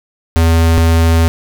square tone pair in turn, 82.41 / 82.41 Hz, E2 / E2, 0 / 0 cents, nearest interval unison, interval 0 cents, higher neither, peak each -8 dBFS, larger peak neither, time 0.36-0.78 / 0.78-1.28 s, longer second, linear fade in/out 0 ms, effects 8-bit

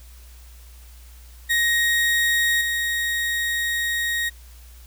35% pulse tone with level steps, 1876 Hz, A#6, 11 cents sharp, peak -16 / -20 dBFS, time 1.49-4.3 s, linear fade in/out 20 ms, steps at 2.61 s, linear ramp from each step 2 ms, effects added 60 Hz sine -42 dBFS peak until 4.86 s + white hiss -52 dBFS RMS until 4.86 s

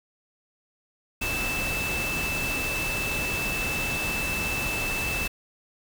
sine tone in noise, 2637 Hz, E7, in tune, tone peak -28 dBFS, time 1.21-5.28 s, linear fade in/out 10 ms, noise pink, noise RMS -31 dBFS, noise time 1.21-5.28 s, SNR 0 dB, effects none

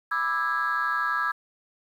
sine chord, E dominant seventh, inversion second, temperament just, 988.9 / 1186.7 / 1318.5 / 1648.1 Hz, B5 / D6 / E6 / G#6, +2 / +18 / 0 / -14 cents, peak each -32 / -29 / -27 / -26 dBFS, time 0.11-1.32 s, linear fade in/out 10 ms, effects tanh soft clip ceiling -17 dBFS + 9-bit

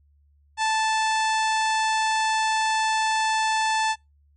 harmonic tone, 878 Hz, A5, 4 cents flat, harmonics 1 / 2 / 3 / 4 / 5 / 6 / 7 / 8 / 9 / 10, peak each -22 / -28 / -32 / -34 / -36 / -38 / -39 / -40 / -41 / -42 dBFS, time 0.57-3.96 s, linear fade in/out 50 ms, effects noise-tail reverb RT60 0.2 s tail -26 dB re dry + added 72 Hz sine -57 dBFS peak until 4.36 s

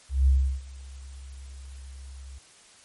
sine tone with ADSR envelope, 66.8 Hz, C2, 36 cents sharp, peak -15 dBFS, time 0.09-2.39 s, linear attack 180 ms, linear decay 340 ms, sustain -24 dB, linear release 13 ms, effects white hiss -54 dBFS RMS until 2.84 s + MP3 48 kbps

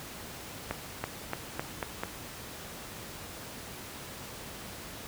accelerating click train, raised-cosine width 0.5 ms, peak -16 dBFS, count 6, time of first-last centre 0.71-2.035 s, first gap 330 ms, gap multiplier 0.89, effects pink hiss -43 dBFS RMS until 5.07 s + high-pass 60 Hz 12 dB/octave

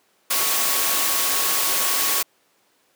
sine tone in noise, 1108.7 Hz, C#6, in tune, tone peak -32 dBFS, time 0.3-2.23 s, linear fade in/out 10 ms, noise white, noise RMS -21 dBFS, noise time 0.3-2.23 s, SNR -14 dB, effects pink hiss -62 dBFS RMS until 2.95 s + high-pass 300 Hz 12 dB/octave

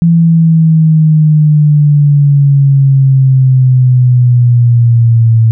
sine exponential sweep, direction down, 168.7 to 112.4 Hz, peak -3 dBFS, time 0.02-5.51 s, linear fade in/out 0 ms, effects none

